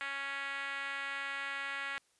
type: tone with band-pass filter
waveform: 5% pulse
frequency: 277.2 Hz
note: C#4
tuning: in tune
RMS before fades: -39 dBFS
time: 0.01-1.98 s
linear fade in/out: 0 ms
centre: 1800 Hz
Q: 1.8
effects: white hiss -72 dBFS RMS until 2.19 s + resampled to 24000 Hz